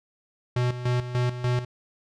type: tone with tremolo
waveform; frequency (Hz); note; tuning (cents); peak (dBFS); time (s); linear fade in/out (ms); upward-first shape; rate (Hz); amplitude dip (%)
square; 123.47; B2; 0; -22; 0.56-1.65; 5; square; 3.4; 70
effects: low-pass 5000 Hz 12 dB/octave